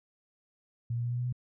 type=tone with pitch steps; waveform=sine; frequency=117.8 / 119.1 / 120.41 / 121.74 / 123.09 / 124.44 Hz; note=A#2 / A#2 / B2 / B2 / B2 / B2; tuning=+19 / +38 / -43 / -24 / -5 / +14 cents; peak=-29 dBFS; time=0.9-1.326 s; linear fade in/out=5 ms; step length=71 ms; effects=none